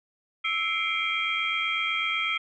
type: tone cluster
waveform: sine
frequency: 1313 / 2092 / 2299 / 2387 / 3226 Hz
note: E6 / C7 / D7 / D7 / G7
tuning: -7 / -1 / -37 / +28 / +49 cents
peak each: -31 dBFS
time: 0.44-2.38 s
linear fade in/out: 10 ms
effects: tanh soft clip ceiling -13 dBFS